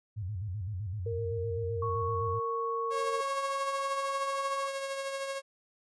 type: tone with vibrato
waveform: sine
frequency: 98 Hz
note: G2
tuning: in tune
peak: -33 dBFS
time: 0.16-2.4 s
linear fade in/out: 20 ms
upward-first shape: square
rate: 7.8 Hz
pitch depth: 150 cents each way
type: tone with pitch glide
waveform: sine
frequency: 463.4 to 460.5 Hz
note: A#4 to A#4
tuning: -10 to -21 cents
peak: -33 dBFS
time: 1.06-3.21 s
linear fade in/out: 5 ms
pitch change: -11 cents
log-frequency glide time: 1.91-2.64 s
type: tone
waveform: sine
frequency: 1108.7 Hz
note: C#6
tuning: in tune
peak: -32 dBFS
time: 1.82-4.68 s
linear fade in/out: 5 ms
type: tone with tremolo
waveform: sawtooth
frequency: 546 Hz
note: C#5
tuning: 26 cents flat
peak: -28 dBFS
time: 2.9-5.42 s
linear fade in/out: 50 ms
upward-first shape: triangle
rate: 13 Hz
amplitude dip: 45%
effects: resampled to 24000 Hz